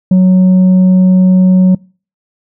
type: tone with tanh clipping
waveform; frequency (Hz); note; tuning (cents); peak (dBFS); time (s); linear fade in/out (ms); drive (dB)
sine; 185; F#3; 0; -4; 0.11-1.75; 5; 3
effects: noise-tail reverb RT60 0.4 s tail -26 dB re dry